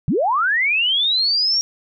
sine linear sweep, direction up, 115.2 to 5640 Hz, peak -15 dBFS, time 0.08-1.61 s, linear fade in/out 0 ms, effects none

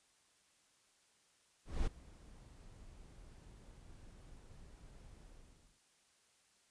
brown noise with ADSR envelope, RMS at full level -35 dBFS, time 1.65-5.81 s, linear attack 220 ms, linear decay 10 ms, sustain -22 dB, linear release 570 ms, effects white hiss -72 dBFS RMS until 6.7 s + resampled to 22050 Hz

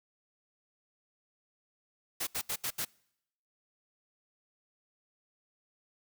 white noise bursts, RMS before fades -34 dBFS, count 5, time 2.2-2.851 s, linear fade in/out 10 ms, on 71 ms, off 74 ms, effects noise-tail reverb RT60 0.8 s tail -26 dB re dry

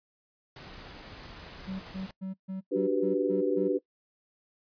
pink noise, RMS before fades -46 dBFS, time 0.56-2.11 s, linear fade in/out 2 ms
triangle tone bursts, 190 Hz, F#3, 46 cents sharp, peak -31 dBFS, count 8, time 1.67-3.69 s, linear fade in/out 20 ms, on 130 ms, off 140 ms
sine chord, G major seventh, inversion second, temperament equal, 293.7 / 370 / 392 / 493.9 Hz, D4 / F#4 / G4 / B4, 0 / 0 / 0 / 0 cents, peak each -30 dBFS, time 2.71-3.79 s, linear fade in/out 20 ms
effects noise-tail reverb RT60 0.1 s tail -22 dB re dry + resampled to 11025 Hz

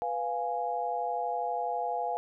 sine chord, F diminished, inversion second, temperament equal, 493.9 / 698.5 / 830.6 Hz, Cb5 / F5 / Ab5, 0 / 0 / 0 cents, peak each -36 / -32 / -33 dBFS, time 0.02-2.17 s, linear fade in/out 0 ms, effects none

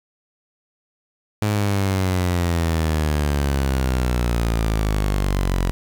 sawtooth exponential sweep, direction down, 106.5 to 44.28 Hz, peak -14 dBFS, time 1.42-5.71 s, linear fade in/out 0 ms, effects 7-bit

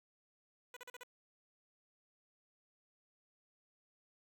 10% pulse tone bursts, 493.9 Hz, B4, in tune, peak -40 dBFS, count 5, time 0.74-1.034 s, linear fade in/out 2 ms, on 26 ms, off 41 ms, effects none

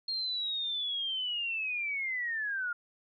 sine linear sweep, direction down, 4245 to 1396.9 Hz, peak -31 dBFS, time 0.08-2.73 s, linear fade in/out 5 ms, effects none

